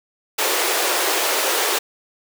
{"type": "high-pass noise", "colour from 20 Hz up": "pink", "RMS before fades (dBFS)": -20, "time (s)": [0.38, 1.79], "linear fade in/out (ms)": 10, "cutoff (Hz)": 350, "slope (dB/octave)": 48, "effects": []}